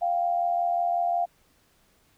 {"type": "tone pair together", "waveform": "sine", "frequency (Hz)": [698.5, 784], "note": ["F5", "G5"], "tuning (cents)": [0, 0], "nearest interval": "major second", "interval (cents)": 200, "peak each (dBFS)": [-23, -30], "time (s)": [0.01, 1.26], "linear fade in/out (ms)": 20, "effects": ["pink hiss -64 dBFS RMS until 2.17 s"]}